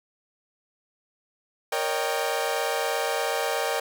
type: chord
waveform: sawtooth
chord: Eb dominant seventh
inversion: second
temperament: equal with one note detuned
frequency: 466.2 / 554.4 / 611.2 / 784 Hz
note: Bb4 / Db5 / Eb5 / G5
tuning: 0 / 0 / -31 / 0 cents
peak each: -26 / -27 / -27 / -26 dBFS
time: 1.72-3.8 s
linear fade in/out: 5 ms
effects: 9-bit